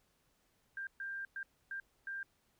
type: tone bursts at uneven times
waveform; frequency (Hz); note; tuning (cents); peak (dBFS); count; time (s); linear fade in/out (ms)
sine; 1589; G6; +23; -39; 5; 0.77-0.87 / 1-1.25 / 1.36-1.43 / 1.71-1.8 / 2.07-2.23; 2
effects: pink hiss -75 dBFS RMS until 2.59 s